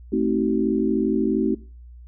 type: chord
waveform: sine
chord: A diminished seventh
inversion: none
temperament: just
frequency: 220 / 264 / 316.8 / 380.2 Hz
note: A3 / C4 / Eb4 / Gb4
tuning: 0 / +16 / +31 / +47 cents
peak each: -24 dBFS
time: 0.12-1.55 s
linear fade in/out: 10 ms
effects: noise-tail reverb RT60 0.4 s tail -22 dB re dry + added 60 Hz sine -40 dBFS peak until 2.07 s